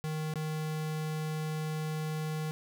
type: tone with dropouts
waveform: square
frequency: 155.56 Hz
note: D#3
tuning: in tune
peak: -33 dBFS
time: 0.04-2.51 s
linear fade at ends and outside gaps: 0 ms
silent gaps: 0.338-0.357 s
effects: none